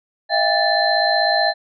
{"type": "tone cluster", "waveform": "sine", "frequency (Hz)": [638, 694, 798, 1754, 4106], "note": ["D#5", "F5", "G5", "A6", "C8"], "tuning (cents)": [43, -11, 31, -6, -33], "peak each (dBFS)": -21, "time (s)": [0.29, 1.54], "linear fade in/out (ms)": 50, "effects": []}